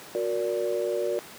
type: tone cluster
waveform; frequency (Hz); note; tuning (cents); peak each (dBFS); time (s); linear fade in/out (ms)
sine; 365.7 / 468.5 / 580; F#4 / A#4 / D5; -20 / +9 / -22; -29; 0.15-1.19; 0
effects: pink hiss -44 dBFS RMS until 1.38 s + high-pass 200 Hz 12 dB/octave